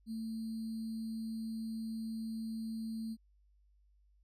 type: tone with sample-and-hold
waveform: sine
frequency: 223.4 Hz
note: A3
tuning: 27 cents sharp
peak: -37 dBFS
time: 0.06-3.17 s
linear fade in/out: 50 ms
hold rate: 4410 Hz
effects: added 50 Hz sine -65 dBFS peak until 4.23 s + resampled to 32000 Hz